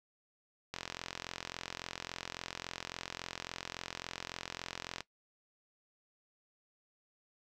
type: click train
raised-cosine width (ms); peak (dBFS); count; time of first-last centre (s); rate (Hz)
0.2; -21; 187; 0.74-5.006; 43.6
effects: noise-tail reverb RT60 0.1 s tail -18 dB re dry